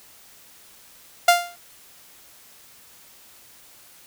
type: tone with exponential decay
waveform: sawtooth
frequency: 698.5 Hz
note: F5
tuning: in tune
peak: -5 dBFS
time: 1.28-1.56 s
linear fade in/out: 5 ms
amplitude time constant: 60 ms
effects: white hiss -50 dBFS RMS until 4.06 s